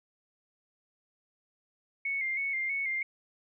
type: tone with vibrato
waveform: sine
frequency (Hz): 2158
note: C#7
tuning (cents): -47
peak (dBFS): -29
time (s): 2.05-3.03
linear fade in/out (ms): 5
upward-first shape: square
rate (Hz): 3.1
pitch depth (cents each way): 43
effects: none